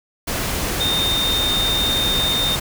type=tone in noise; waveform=sine; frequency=3649 Hz; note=A#7; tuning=38 cents flat; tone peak=-18 dBFS; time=0.8-2.56 s; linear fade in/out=10 ms; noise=pink; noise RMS=-23 dBFS; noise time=0.27-2.6 s; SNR=+2 dB; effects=none